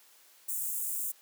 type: high-pass noise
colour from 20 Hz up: white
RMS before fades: -34 dBFS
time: 0.48-1.12 s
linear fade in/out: 10 ms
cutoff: 7300 Hz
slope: 48 dB/octave
effects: white hiss -60 dBFS RMS until 1.21 s + high-pass 400 Hz 12 dB/octave